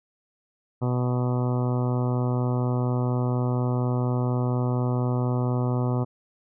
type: harmonic tone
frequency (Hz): 124.2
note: B2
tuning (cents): +10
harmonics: 1 / 2 / 3 / 4 / 5 / 6 / 7 / 8 / 9 / 10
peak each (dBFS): -23 / -29 / -33 / -35 / -37 / -39 / -40 / -41 / -42 / -43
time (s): 0.81-6.05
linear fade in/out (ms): 20
effects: none